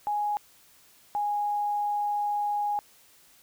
sine tone pair in turn, 830.6 / 826.2 Hz, G#5 / G#5, 0 / -9 cents, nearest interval unison, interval 9 cents, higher first, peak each -25 dBFS, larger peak neither, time 0.07-0.37 / 1.15-2.79 s, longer second, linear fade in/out 0 ms, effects white hiss -58 dBFS RMS until 3.42 s

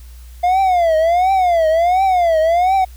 triangle tone with vibrato, 698.5 Hz, F5, in tune, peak -9 dBFS, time 0.43-2.85 s, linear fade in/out 10 ms, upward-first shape triangle, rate 1.4 Hz, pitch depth 200 cents each way, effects added 60 Hz sine -34 dBFS peak until 2.96 s + white hiss -49 dBFS RMS until 2.96 s

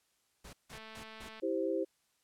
pink noise bursts, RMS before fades -50 dBFS, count 4, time 0.44-1.292 s, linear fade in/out 10 ms, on 93 ms, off 160 ms
click train, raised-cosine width 0.3 ms, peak -34 dBFS, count 148, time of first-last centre 0.73-1.398 s, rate 220 Hz
sine chord, C major, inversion first, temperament equal with one note detuned, 327.9 / 392 / 523.3 Hz, E4 / G4 / C5, -9 / 0 / 0 cents, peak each -35 dBFS, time 1.42-1.85 s, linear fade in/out 20 ms
effects white hiss -75 dBFS RMS until 2.23 s + low-pass 11000 Hz 12 dB/octave

